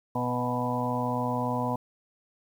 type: harmonic tone with a mistuned harmonic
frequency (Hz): 123.47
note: B2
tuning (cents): 0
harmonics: 1 / 2 / 4 / 5 / 6 / 7 / 8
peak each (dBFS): -33 / -31 / -35 / -36 / -36 / -36 / -32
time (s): 0.15-1.76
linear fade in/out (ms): 5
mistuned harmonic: 5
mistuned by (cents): +25
effects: 9-bit